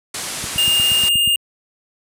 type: low-pass noise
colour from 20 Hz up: white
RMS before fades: -27 dBFS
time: 0.14-1.09 s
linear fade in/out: 5 ms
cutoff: 11000 Hz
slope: 48 dB/octave
type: click train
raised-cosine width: 5 ms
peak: -16 dBFS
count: 8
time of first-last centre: 0.44-1.275 s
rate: 8.38 Hz
type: tone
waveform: square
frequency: 2823 Hz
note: F7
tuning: 18 cents sharp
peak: -14 dBFS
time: 0.58-1.36 s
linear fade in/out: 2 ms
effects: high-pass 60 Hz 12 dB/octave